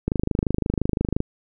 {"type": "click train", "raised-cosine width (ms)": 3, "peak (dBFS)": -8, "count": 30, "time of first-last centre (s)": [0.08, 1.204], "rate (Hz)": 25.8, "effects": []}